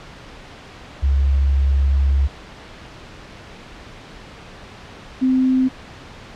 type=tone pair in turn; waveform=sine; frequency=68.6 / 259 Hz; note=C#2 / C4; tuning=-17 / -17 cents; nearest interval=octave + major seventh; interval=2300 cents; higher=second; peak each=-13 dBFS; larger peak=neither; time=1.02-2.28 / 5.21-5.69 s; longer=first; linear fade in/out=20 ms; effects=pink hiss -39 dBFS RMS until 6.35 s + low-pass 4000 Hz 12 dB/octave